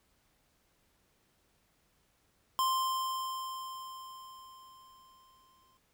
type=tone with exponential decay; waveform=square; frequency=1046.5 Hz; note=C6; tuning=in tune; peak=-27 dBFS; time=2.59-5.77 s; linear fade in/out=0 ms; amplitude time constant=690 ms; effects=pink hiss -72 dBFS RMS until 5.93 s